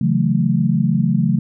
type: chord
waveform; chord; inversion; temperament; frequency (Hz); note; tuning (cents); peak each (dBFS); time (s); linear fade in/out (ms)
sine; F# minor seventh; second; equal; 138.59 / 164.81 / 185 / 220; C#3 / E3 / F#3 / A3; 0 / 0 / 0 / 0; -19; 0.01-1.39; 5
effects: none